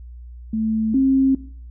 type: tone pair in turn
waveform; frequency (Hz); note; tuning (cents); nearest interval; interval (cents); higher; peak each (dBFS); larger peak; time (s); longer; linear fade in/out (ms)
sine; 220 / 267.5; A3 / C4; 0 / +38; minor third; 338; second; -19 / -13; second; 0.53-0.94 / 0.94-1.35; neither; 5
effects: noise-tail reverb RT60 0.5 s tail -18 dB re dry + added 60 Hz sine -35 dBFS peak until 1.7 s